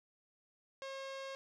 sawtooth tone with low-pass filter, 540 Hz, C#5, 45 cents flat, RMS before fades -45 dBFS, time 0.82-1.35 s, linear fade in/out 0 ms, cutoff 5100 Hz, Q 1.1, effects none

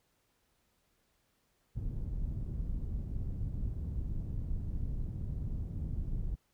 pink low-pass noise, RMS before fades -36 dBFS, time 1.75-6.36 s, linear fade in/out 20 ms, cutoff 130 Hz, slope 12 dB/octave, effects pink hiss -75 dBFS RMS until 6.53 s

